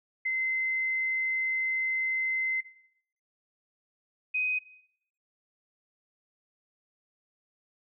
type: tone pair in turn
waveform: sine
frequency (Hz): 2063 / 2508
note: C7 / D#7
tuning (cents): -25 / +13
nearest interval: minor third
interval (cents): 338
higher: second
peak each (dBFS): -26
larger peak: neither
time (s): 0.25-2.61 / 4.34-4.59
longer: first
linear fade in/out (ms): 10
effects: noise-tail reverb RT60 0.7 s tail -17 dB re dry